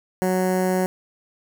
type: tone with notch filter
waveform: 15% pulse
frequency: 185 Hz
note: F#3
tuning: in tune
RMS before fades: -21 dBFS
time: 0.22-0.86 s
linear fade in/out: 0 ms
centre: 3500 Hz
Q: 0.54
effects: none